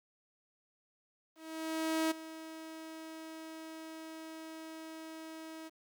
sawtooth tone with ADSR envelope, 320 Hz, D#4, 49 cents sharp, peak -25 dBFS, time 1.35-5.7 s, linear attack 760 ms, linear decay 12 ms, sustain -16 dB, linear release 29 ms, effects 11-bit

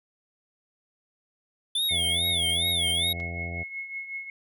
square tone with vibrato, 3452 Hz, A7, 34 cents flat, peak -24 dBFS, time 1.75-3.13 s, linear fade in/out 5 ms, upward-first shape sine, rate 2.4 Hz, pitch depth 160 cents each way
sine tone with tremolo, 2177 Hz, C#7, 32 cents flat, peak -30 dBFS, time 1.89-4.3 s, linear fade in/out 2 ms, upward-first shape triangle, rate 5.4 Hz, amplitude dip 70%
harmonic tone, 85.6 Hz, F2, 34 cents flat, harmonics 1 / 2 / 3 / 4 / 5 / 6 / 7 / 8 / 9, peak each -34 / -40 / -47 / -48 / -47 / -50 / -48 / -43 / -51 dBFS, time 1.9-3.64 s, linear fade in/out 20 ms
clicks, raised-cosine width 0.2 ms, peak -30 / -37 dBFS, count 2, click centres 3.201 / 3.208 s
effects none

